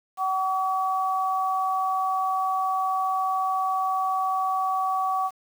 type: tone pair together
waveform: sine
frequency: 757 / 1137.4 Hz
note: F#5 / C#6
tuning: +39 / +44 cents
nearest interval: perfect fifth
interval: 705 cents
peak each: -25 dBFS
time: 0.17-5.31 s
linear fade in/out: 50 ms
effects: 8-bit